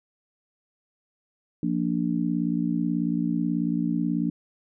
sine chord, Bb major, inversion second, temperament just, 174.81 / 233.1 / 291.4 Hz, F3 / Bb3 / D4, +2 / 0 / -13 cents, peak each -27 dBFS, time 1.63-4.3 s, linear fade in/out 2 ms, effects none

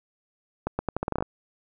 accelerating click train, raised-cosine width 1 ms, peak -12 dBFS, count 11, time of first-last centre 0.67-1.225 s, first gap 120 ms, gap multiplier 0.81, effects none

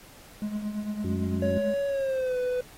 triangle tone with tremolo, 210 Hz, G#3, 19 cents sharp, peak -24 dBFS, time 0.42-1.74 s, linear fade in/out 0 ms, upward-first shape triangle, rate 8.9 Hz, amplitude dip 70%
harmonic tone, 92 Hz, F#2, 9 cents flat, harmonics 1 / 2 / 3 / 4, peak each -30 / -33 / -35 / -36 dBFS, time 1.04-1.58 s, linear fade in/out 5 ms
triangle tone with pitch glide, 560 to 498.9 Hz, C#5 to B4, +18 to +17 cents, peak -23 dBFS, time 1.42-2.61 s, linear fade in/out 5 ms, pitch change -201 cents, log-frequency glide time 1.87-2.38 s
effects pink hiss -51 dBFS RMS until 2.77 s + AAC 48 kbps

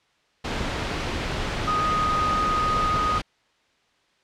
sine tone in noise, 1244.5 Hz, D#6, in tune, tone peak -21 dBFS, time 1.67-3.19 s, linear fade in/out 10 ms, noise pink, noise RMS -27 dBFS, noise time 0.44-3.22 s, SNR +3 dB, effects white hiss -64 dBFS RMS until 4.23 s + low-pass 4000 Hz 12 dB/octave

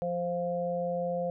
harmonic tone, 174.61 Hz, F3, in tune, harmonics 1 / 3 / 4, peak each -36 / -30 / -36 dBFS, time 0.02-1.3 s, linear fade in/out 0 ms, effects none

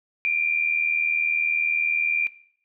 sine tone pair together, 2360 / 2440 Hz, D7 / D#7, +8 / -34 cents, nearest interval minor second, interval 58 cents, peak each -23 dBFS, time 0.25-2.27 s, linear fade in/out 0 ms, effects noise-tail reverb RT60 0.6 s tail -17 dB re dry

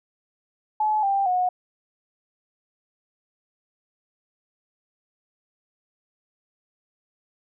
sine tone with pitch steps, 856 / 789.5 / 728.2 Hz, A5 / G5 / F#5, -48 / +12 / -28 cents, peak -19 dBFS, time 0.8-1.49 s, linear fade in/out 5 ms, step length 230 ms, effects none

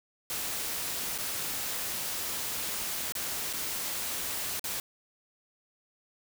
white noise with dropouts, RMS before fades -34 dBFS, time 0.3-4.8 s, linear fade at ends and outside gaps 1 ms, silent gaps 1.179-1.185 / 3.122-3.152 / 3.529-3.534 / 4.595-4.641 s, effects none

